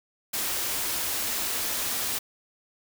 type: band-stop noise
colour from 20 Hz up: white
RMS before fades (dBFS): -29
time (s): 0.33-2.19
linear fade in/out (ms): 10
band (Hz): 130 to 190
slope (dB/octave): 96
effects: none